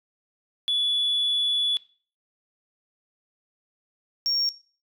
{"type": "tone pair in turn", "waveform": "sine", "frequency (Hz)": [3428, 5538], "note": ["A7", "F8"], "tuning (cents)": [-46, -15], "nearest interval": "minor sixth", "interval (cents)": 831, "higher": "second", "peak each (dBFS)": -20, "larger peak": "neither", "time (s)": [[0.68, 1.77], [4.26, 4.49]], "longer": "first", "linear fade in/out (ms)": 0, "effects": ["noise-tail reverb RT60 0.4 s tail -19 dB re dry", "tanh soft clip ceiling -18 dBFS"]}